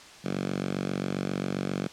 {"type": "tone with high-pass filter", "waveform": "5% pulse", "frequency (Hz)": 47.47, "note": "F#1", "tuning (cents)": 45, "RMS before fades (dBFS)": -31, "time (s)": [0.24, 1.88], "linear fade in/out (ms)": 10, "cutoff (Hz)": 170, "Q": 2.3, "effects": ["white hiss -48 dBFS RMS until 1.92 s", "low-pass 6000 Hz 12 dB/octave"]}